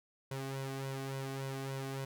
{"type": "tone with flanger", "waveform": "sawtooth", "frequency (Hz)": 135, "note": "C#3", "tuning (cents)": -45, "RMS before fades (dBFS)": -40, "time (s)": [0.31, 2.05], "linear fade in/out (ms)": 5, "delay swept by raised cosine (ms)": [2, 2.67], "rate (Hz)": 3.5, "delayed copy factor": 0.7, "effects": []}